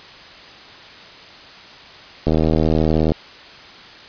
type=click train; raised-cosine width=2 ms; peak=-4 dBFS; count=68; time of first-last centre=2.27-3.119 s; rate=78.9 Hz; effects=white hiss -40 dBFS RMS until 4.08 s + resampled to 11025 Hz